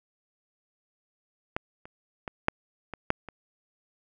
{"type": "clicks", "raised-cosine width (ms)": 0.5, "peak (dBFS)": [-13, -29, -19, -6, -21, -7, -25], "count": 7, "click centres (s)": [1.565, 1.855, 2.278, 2.484, 2.937, 3.104, 3.287], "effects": []}